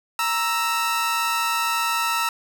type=tone pair together; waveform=sawtooth; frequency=932.9 / 1318.5 Hz; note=A#5 / E6; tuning=+1 / 0 cents; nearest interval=tritone; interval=599 cents; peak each=-21 / -19 dBFS; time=0.19-2.29 s; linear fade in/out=2 ms; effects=none